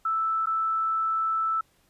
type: tone with dropouts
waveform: sine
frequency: 1318.5 Hz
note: E6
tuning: in tune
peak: -23 dBFS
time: 0.05-1.61 s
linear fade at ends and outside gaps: 5 ms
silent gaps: 0.459-0.469 s
effects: pink hiss -65 dBFS RMS until 1.89 s + resampled to 32000 Hz